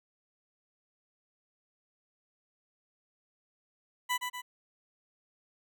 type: tone with echo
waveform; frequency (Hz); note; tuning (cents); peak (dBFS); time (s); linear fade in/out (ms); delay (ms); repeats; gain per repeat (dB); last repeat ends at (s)
20% pulse; 993; B5; +9; -23; 4.09-4.18; 20; 120; 2; -5; 4.42
effects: none